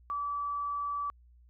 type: tone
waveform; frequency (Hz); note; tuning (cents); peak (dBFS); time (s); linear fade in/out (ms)
sine; 1153; D6; -32; -31; 0.1-1.1; 0
effects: added 60 Hz sine -56 dBFS peak until 1.49 s